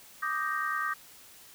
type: chord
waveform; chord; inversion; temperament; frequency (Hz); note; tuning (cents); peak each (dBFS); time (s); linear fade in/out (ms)
sine; Eb major seventh; third; equal; 1174.7 / 1244.5 / 1568 / 1864.7; D6 / Eb6 / G6 / Bb6; 0 / 0 / 0 / 0; -34 / -34 / -34 / -35; 0.22-0.94; 10
effects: white hiss -53 dBFS RMS until 1.54 s